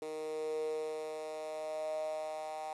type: tone with high-pass filter sweep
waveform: 10% pulse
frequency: 155.56 Hz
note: D#3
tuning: in tune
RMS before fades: -39 dBFS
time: 0.02-2.73 s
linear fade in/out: 2 ms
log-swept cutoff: 410 to 730 Hz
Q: 9.1
effects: resampled to 24000 Hz + 10-bit